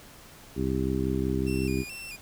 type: harmonic tone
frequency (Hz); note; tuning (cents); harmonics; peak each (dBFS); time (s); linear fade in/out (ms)
65.41; C2; 0; 1 / 2 / 3 / 4 / 5 / 6; -32 / -32 / -32 / -32 / -32 / -32; 0.55-1.85; 50
type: tone with vibrato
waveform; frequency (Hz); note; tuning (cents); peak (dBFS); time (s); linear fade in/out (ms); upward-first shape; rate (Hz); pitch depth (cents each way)
sawtooth; 2563; E7; -49; -35; 1.46-2.17; 20; square; 2.3; 86
effects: pink hiss -50 dBFS RMS until 2.21 s